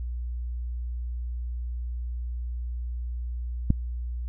click, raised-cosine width 5 ms, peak -8 dBFS, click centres 3.704 s, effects added 60 Hz sine -29 dBFS peak until 4.28 s

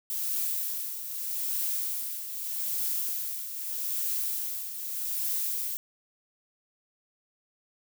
violet noise with tremolo, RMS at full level -29 dBFS, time 0.1-5.77 s, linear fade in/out 0 ms, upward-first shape triangle, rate 0.81 Hz, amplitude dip 65%, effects none

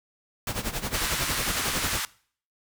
pink noise with tremolo, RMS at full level -28 dBFS, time 0.47-2 s, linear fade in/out 2 ms, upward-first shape sine, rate 11 Hz, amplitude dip 80%
pink band-pass noise, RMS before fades -30 dBFS, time 0.94-2.05 s, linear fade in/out 0 ms, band 1100 to 14000 Hz, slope 24 dB/octave
effects noise-tail reverb RT60 0.5 s tail -21 dB re dry

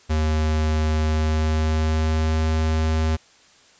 square tone with pitch glide, 77.78 to 79.05 Hz, D#2 to D#2, 0 to +28 cents, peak -19 dBFS, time 0.09-3.17 s, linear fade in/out 20 ms, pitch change +28 cents, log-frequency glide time 1.01-2.46 s, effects white hiss -53 dBFS RMS until 3.79 s + resampled to 16000 Hz

